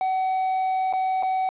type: tone with dropouts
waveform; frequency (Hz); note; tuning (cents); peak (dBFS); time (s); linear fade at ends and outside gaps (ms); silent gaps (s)
triangle; 754; F#5; +32; -19; 0.01-1.49; 1; 0.927-0.935 / 1.226-1.232
effects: resampled to 8000 Hz + 9-bit